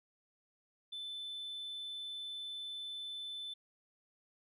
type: tone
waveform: sine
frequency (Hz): 3520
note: A7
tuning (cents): 0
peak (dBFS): -39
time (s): 0.92-3.54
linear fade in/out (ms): 10
effects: tanh soft clip ceiling -39 dBFS